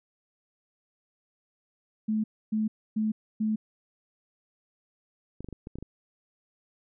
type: tone bursts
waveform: sine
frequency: 216.5 Hz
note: A3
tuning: 28 cents flat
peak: -24 dBFS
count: 4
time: 2.08-3.56 s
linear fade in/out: 10 ms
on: 160 ms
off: 280 ms
type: clicks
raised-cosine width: 3 ms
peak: -26 dBFS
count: 8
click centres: 5.406 / 5.445 / 5.487 / 5.527 / 5.671 / 5.756 / 5.786 / 5.826 s
effects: none